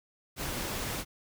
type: noise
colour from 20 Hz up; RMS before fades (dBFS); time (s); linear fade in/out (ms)
pink; -35; 0.36-1.05; 50
effects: none